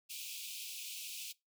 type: high-pass noise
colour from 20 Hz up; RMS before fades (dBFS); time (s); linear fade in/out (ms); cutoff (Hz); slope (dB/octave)
pink; -45; 0.09-1.33; 20; 2400; 96
effects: noise-tail reverb RT60 0.2 s tail -21 dB re dry